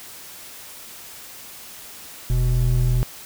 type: tone pair together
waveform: triangle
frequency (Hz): 41.59 / 123.7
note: E1 / B2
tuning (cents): +16 / +3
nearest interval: octave + perfect fifth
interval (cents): 1887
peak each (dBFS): -17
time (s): 2.3-3.03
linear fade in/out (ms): 0
effects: white hiss -40 dBFS RMS until 3.25 s